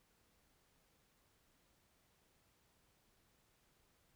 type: silence
effects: pink hiss -75 dBFS RMS until 4.15 s